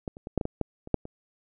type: clicks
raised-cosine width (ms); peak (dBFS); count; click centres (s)
2; -19 / -30 / -23 / -10 / -16 / -16 / -13 / -27 / -8 / -26; 10; 0.078 / 0.169 / 0.271 / 0.377 / 0.412 / 0.454 / 0.613 / 0.874 / 0.943 / 1.054
effects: none